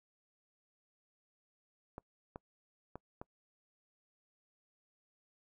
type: clicks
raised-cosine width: 1 ms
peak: -30 dBFS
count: 4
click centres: 1.981 / 2.359 / 2.956 / 3.215 s
effects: noise-tail reverb RT60 0.1 s tail -26 dB re dry